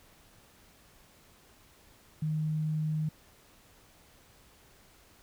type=tone; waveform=sine; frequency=155 Hz; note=D#3; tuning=6 cents flat; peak=-28 dBFS; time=2.22-3.09 s; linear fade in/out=5 ms; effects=pink hiss -60 dBFS RMS until 5.22 s